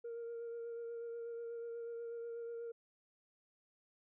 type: tone with vibrato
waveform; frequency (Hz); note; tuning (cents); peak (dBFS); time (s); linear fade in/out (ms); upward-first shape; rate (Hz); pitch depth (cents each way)
sine; 466.2; A#4; 0; -40; 0.04-2.72; 10; sine; 8.2; 17
effects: tanh soft clip ceiling -40 dBFS